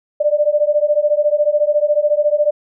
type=beating tone pair; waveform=sine; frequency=587.3 / 601.3 Hz; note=D5 / D5; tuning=0 / +41 cents; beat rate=14 Hz; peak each=-15 dBFS; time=0.2-2.51 s; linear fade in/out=10 ms; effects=none